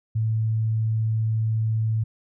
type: tone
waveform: sine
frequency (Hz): 110.7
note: A2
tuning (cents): +11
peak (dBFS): -20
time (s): 0.15-2.04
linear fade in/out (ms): 10
effects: none